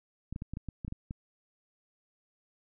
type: clicks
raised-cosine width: 5 ms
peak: -25 dBFS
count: 10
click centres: 0.326 / 0.361 / 0.421 / 0.536 / 0.571 / 0.687 / 0.848 / 0.88 / 0.924 / 1.109 s
effects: none